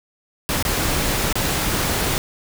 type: noise with dropouts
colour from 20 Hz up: pink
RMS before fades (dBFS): -21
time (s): 0.49-2.18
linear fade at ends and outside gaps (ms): 0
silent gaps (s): 0.626-0.651 / 1.327-1.355
effects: none